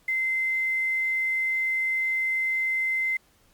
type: tone with quantisation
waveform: sine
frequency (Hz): 2071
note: C7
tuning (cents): -18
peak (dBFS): -23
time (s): 0.08-3.17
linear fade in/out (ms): 5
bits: 8
effects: pink hiss -62 dBFS RMS until 3.53 s + Opus 48 kbps